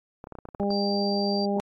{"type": "clicks", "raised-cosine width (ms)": 1, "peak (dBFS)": -25, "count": 11, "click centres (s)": [0.241, 0.271, 0.323, 0.353, 0.387, 0.454, 0.488, 0.548, 0.598, 0.632, 0.705]}
{"type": "harmonic tone", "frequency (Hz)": 201.1, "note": "G3", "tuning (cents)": 44, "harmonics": [1, 2, 3, 4], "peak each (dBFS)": [-26, -29, -31, -32], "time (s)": [0.6, 1.6], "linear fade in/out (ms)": 0}
{"type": "tone", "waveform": "sine", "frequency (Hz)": 4699, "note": "D8", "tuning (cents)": 0, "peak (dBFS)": -31, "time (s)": [0.7, 1.46], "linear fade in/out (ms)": 10}
{"effects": ["AAC 32 kbps"]}